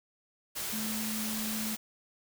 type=tone in noise; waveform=sine; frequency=217.4 Hz; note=A3; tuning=21 cents flat; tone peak=-35 dBFS; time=0.72-1.76 s; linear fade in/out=20 ms; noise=white; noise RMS=-36 dBFS; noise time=0.55-1.77 s; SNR=-2 dB; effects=none